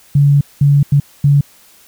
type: tone bursts at uneven times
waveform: sine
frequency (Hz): 142.5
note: C#3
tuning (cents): +48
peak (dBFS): -6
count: 4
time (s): 0.15-0.41 / 0.61-0.83 / 0.92-1 / 1.24-1.41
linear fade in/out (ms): 5
effects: white hiss -46 dBFS RMS until 1.87 s